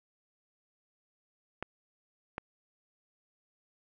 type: clicks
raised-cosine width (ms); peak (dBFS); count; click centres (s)
0.5; -20; 2; 1.626 / 2.381
effects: none